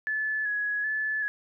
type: tone with vibrato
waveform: sine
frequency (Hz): 1704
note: G#6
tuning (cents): +44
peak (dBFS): -26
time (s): 0.07-1.28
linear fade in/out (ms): 0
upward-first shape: square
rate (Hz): 1.3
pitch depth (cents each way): 28
effects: none

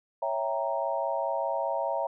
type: chord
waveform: sine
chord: C# diminished seventh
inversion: none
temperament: equal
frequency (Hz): 554.4 / 659.3 / 784 / 932.3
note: C#5 / E5 / G5 / Bb5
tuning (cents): 0 / 0 / 0 / 0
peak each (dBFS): -32 / -31 / -35 / -32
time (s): 0.22-2.07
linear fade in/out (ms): 5
effects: none

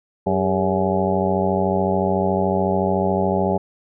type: harmonic tone with a mistuned harmonic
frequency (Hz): 93.8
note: F#2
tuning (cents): +24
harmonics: 1 / 2 / 3 / 4 / 5 / 6 / 7 / 8 / 9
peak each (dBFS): -28 / -22 / -31 / -23 / -31 / -25 / -26 / -28 / -26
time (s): 0.26-3.58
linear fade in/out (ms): 10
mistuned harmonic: 4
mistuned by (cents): +100
effects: none

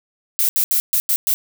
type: noise bursts at uneven times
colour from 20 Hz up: violet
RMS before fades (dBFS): -17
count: 6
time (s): 0.39-0.49 / 0.56-0.64 / 0.71-0.8 / 0.93-1 / 1.09-1.16 / 1.27-1.34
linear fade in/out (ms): 0
effects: none

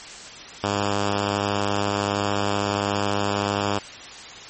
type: tone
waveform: 5% pulse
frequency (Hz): 101.4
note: G#2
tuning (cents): -41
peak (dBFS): -10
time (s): 0.63-3.79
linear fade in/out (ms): 10
effects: white hiss -39 dBFS RMS until 4.49 s + MP3 32 kbps

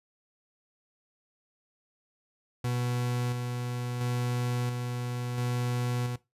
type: tone with tremolo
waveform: 40% pulse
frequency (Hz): 122.6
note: B2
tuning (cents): -12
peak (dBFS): -27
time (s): 2.64-6.16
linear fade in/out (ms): 5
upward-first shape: square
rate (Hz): 0.73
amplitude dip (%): 35
effects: noise-tail reverb RT60 0.2 s tail -18 dB re dry + resampled to 32000 Hz

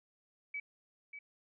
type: tone with echo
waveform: sine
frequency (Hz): 2285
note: D7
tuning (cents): -48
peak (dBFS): -37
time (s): 0.54-0.6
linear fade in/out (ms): 5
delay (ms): 590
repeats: 1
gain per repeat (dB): -8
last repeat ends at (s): 1.19
effects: none

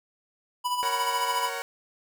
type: tone with tremolo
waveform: square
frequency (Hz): 987.8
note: B5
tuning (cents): 0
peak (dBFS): -24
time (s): 0.64-1.5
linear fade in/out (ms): 20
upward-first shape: sine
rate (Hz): 14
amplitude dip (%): 55
type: chord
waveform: 15% pulse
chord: F# major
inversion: first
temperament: equal with one note detuned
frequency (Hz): 466.2 / 554.4 / 748.2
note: A#4 / C#5 / F#5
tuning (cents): 0 / 0 / +19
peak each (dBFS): -29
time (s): 0.83-1.62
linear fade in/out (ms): 0
effects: none

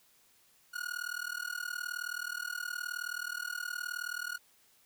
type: tone with amplitude modulation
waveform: 45% pulse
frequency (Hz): 1446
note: F#6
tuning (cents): -40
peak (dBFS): -32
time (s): 0.73-4.38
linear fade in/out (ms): 20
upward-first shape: sine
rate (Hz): 39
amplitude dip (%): 95
effects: white hiss -66 dBFS RMS until 4.85 s

